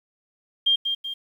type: tone with echo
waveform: sine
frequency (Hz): 3200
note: G7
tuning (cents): +35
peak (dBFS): -16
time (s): 0.66-0.76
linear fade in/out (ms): 10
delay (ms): 190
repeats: 2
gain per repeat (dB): -6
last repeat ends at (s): 1.14
effects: 9-bit